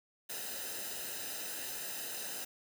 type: noise with comb filter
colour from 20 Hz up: white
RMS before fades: -41 dBFS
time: 0.29-2.45 s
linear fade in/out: 10 ms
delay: 0.89 ms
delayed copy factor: -0.7
effects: none